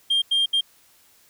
sine tone bursts at uneven times, 3200 Hz, G7, 35 cents sharp, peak -15 dBFS, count 3, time 0.1-0.22 / 0.31-0.46 / 0.53-0.61 s, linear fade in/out 10 ms, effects tanh soft clip ceiling -16 dBFS + white hiss -57 dBFS RMS until 1.29 s

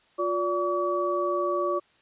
sine tone cluster, 355.1 / 578 / 1140 Hz, F4 / D5 / C#6, +29 / -28 / +48 cents, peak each -28 dBFS, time 0.18-1.8 s, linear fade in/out 20 ms, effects white hiss -62 dBFS RMS until 2.01 s + resampled to 8000 Hz

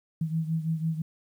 sine beating tone pair, 160 / 166 Hz, D#3 / E3, +49 / +12 cents, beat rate 6 Hz, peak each -27 / -32 dBFS, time 0.21-1.02 s, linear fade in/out 5 ms, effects 10-bit

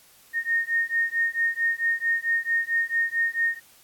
sine beating tone pair, 1842 / 1846.5 Hz, A#6 / A#6, -21 / -17 cents, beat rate 4.5 Hz, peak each -25 dBFS, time 0.33-3.6 s, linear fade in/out 50 ms, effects white hiss -55 dBFS RMS until 3.83 s + AAC 64 kbps

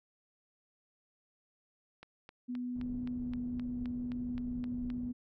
click train, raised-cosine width 0.3 ms, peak -33 dBFS, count 12, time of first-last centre 2.03-4.902 s, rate 3.83 Hz
sine tone with pitch glide, 246.9 to 245.3 Hz, B3 to B3, 0 to -12 cents, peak -35 dBFS, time 2.48-5.13 s, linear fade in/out 20 ms, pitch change -12 cents, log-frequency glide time 3.1-3.36 s
pink low-pass noise, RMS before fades -47 dBFS, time 2.75-5.12 s, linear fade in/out 10 ms, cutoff 230 Hz, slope 12 dB/octave
effects none

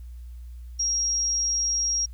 sine tone, 5620 Hz, F8, 10 cents sharp, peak -22 dBFS, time 0.79-2.06 s, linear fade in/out 10 ms, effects added 60 Hz sine -37 dBFS peak until 2.13 s + white hiss -65 dBFS RMS until 2.13 s

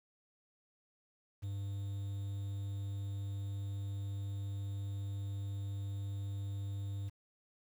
triangle tone with quantisation, 99.6 Hz, G2, 28 cents sharp, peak -35 dBFS, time 1.42-7.1 s, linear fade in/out 20 ms, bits 10, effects none

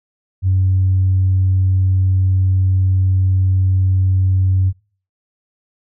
sine tone, 94 Hz, F#2, 28 cents sharp, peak -10 dBFS, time 0.42-4.73 s, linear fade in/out 50 ms, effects noise-tail reverb RT60 0.4 s tail -23 dB re dry + tanh soft clip ceiling -7 dBFS

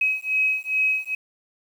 sine beating tone pair, 2544 / 2546.4 Hz, D#7 / D#7, +38 / +39 cents, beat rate 2.4 Hz, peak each -23 dBFS, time 0.01-1.15 s, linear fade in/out 5 ms, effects 8-bit

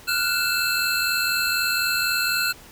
square tone cluster, 1398 / 1478 / 2644 / 4150 Hz, F6 / F#6 / E7 / C8, +1 / -2 / +5 / -15 cents, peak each -27 dBFS, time 0.07-2.53 s, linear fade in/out 20 ms, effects pink hiss -46 dBFS RMS until 2.71 s

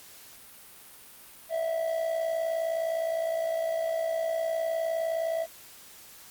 triangle tone with amplitude modulation, 656 Hz, E5, 9 cents flat, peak -22 dBFS, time 1.49-5.47 s, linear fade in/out 50 ms, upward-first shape sine, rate 59.6 Hz, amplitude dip 60%, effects white hiss -50 dBFS RMS until 6.3 s + Opus 48 kbps

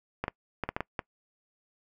clicks, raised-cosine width 0.5 ms, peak -15 dBFS, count 7, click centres 0.24 / 0.281 / 0.637 / 0.69 / 0.765 / 0.806 / 0.992 s, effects noise-tail reverb RT60 0.1 s tail -24 dB re dry

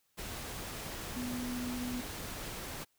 sine tone in noise, 246.9 Hz, B3, in tune, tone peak -36 dBFS, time 1.15-2.02 s, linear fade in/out 20 ms, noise pink, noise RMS -42 dBFS, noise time 0.17-2.85 s, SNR +3 dB, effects white hiss -75 dBFS RMS until 2.98 s

